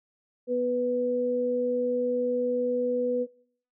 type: tone pair together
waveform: sine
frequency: 246.3 / 493.9 Hz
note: B3 / B4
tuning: -5 / 0 cents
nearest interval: octave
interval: 1205 cents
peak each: -31 / -24 dBFS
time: 0.47-3.27 s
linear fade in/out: 50 ms
effects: noise-tail reverb RT60 0.6 s tail -23 dB re dry